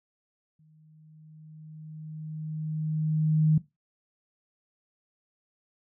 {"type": "tone with exponential growth", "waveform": "sine", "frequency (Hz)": 155.56, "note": "D#3", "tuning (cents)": 0, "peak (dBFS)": -17, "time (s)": [0.59, 3.58], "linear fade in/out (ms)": 5, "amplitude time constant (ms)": 650, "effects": ["noise-tail reverb RT60 0.2 s tail -17 dB re dry"]}